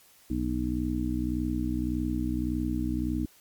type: harmonic tone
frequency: 61.74 Hz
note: B1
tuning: in tune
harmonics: 1 / 2 / 3 / 4 / 5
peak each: -32 / -36 / -37 / -31 / -31 dBFS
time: 0.3-3.26 s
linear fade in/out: 5 ms
effects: white hiss -58 dBFS RMS until 3.4 s + MP3 96 kbps